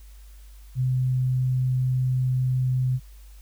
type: tone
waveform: sine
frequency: 128.2 Hz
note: C3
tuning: 35 cents flat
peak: -20 dBFS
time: 0.75-3 s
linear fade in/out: 50 ms
effects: added 50 Hz sine -43 dBFS peak until 3.41 s + white hiss -58 dBFS RMS until 3.41 s